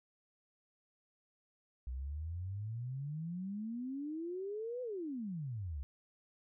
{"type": "exponential two-way sweep", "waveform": "sine", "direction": "up then down", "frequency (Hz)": [60.9, 510, 64.6], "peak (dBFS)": -38, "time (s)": [1.87, 5.83], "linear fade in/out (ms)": 0, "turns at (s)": 4.82, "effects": []}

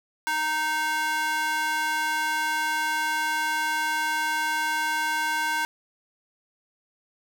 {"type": "tone with high-pass filter", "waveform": "square", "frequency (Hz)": 310, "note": "D#4", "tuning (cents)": -6, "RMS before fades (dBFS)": -26, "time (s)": [0.27, 5.65], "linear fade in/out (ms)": 0, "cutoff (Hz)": 1200, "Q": 6.4, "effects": []}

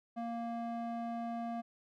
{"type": "tone with band-pass filter", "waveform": "square", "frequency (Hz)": 233.1, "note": "A#3", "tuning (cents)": 0, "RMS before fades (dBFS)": -39, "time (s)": [0.16, 1.62], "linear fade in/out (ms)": 20, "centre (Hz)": 530, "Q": 2.8, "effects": []}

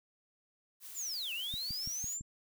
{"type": "noise", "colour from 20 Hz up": "blue", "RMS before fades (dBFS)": -48, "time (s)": [0.8, 2.18], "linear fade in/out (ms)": 50}
{"type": "linear two-way sweep", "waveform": "sine", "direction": "down then up", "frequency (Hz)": [7459, 2586, 7459], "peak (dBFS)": -36, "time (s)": [0.94, 2.22], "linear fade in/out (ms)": 50, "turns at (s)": 1.33}
{"type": "click train", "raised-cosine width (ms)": 5, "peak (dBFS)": -33, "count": 5, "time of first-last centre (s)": [1.54, 2.21], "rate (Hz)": 5.97}
{"effects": []}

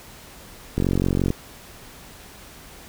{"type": "click train", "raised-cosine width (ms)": 3, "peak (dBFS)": -8, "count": 25, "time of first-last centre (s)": [0.78, 1.304], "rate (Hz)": 45.8, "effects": ["pink hiss -44 dBFS RMS until 2.88 s"]}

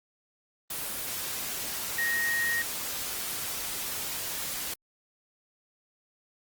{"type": "tone in noise", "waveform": "sine", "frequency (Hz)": 1872, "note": "A#6", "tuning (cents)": 7, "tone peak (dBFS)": -26, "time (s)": [1.98, 2.62], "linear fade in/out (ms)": 5, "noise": "white", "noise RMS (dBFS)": -34, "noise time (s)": [0.7, 4.74], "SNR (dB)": 5, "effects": ["Opus 24 kbps"]}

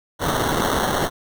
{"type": "noise with sample-and-hold", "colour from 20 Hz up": "white", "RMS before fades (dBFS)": -21, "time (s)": [0.19, 1.1], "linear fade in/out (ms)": 50, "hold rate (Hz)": 2450, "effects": []}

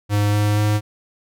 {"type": "tone with pitch steps", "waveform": "square", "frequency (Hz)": [103.3, 104.26, 105.23], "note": ["G#2", "G#2", "G#2"], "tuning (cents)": [-9, 7, 23], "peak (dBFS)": -16, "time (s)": [0.09, 0.81], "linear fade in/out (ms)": 50, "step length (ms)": 240, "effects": []}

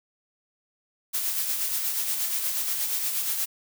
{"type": "noise with tremolo", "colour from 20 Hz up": "blue", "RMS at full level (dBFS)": -26, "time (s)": [1.13, 3.46], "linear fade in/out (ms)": 20, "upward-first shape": "sine", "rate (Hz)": 8.4, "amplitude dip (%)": 40, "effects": []}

